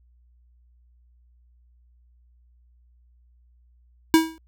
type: tone with exponential decay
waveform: square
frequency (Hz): 322.3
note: E4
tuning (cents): -39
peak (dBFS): -10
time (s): 4.14-4.38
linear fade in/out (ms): 0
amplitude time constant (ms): 52
effects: added 60 Hz sine -55 dBFS peak until 4.47 s